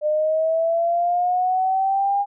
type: linear sweep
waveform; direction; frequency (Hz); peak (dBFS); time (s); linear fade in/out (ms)
sine; up; 600 to 811; -17; 0.01-2.26; 50
effects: none